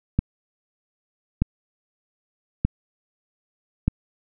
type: click train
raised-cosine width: 5 ms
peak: -6 dBFS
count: 4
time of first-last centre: 0.19-3.88 s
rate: 0.813 Hz
effects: none